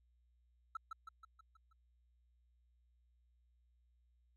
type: tone with echo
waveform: triangle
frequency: 1320 Hz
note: E6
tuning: 2 cents sharp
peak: -35 dBFS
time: 0.75-0.77 s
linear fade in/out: 5 ms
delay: 160 ms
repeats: 6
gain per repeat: -5 dB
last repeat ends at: 1.73 s
effects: tanh soft clip ceiling -37 dBFS + added 60 Hz sine -70 dBFS peak until 4.36 s